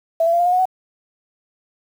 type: tone with pitch steps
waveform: sine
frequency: 659.3 / 673.2 / 687.3 / 701.7 / 716.5 / 731.5 / 746.9 Hz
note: E5 / E5 / F5 / F5 / F5 / F#5 / F#5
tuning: 0 / +36 / -28 / +8 / +44 / -20 / +16 cents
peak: -13 dBFS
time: 0.2-0.655 s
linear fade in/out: 5 ms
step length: 65 ms
effects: 7-bit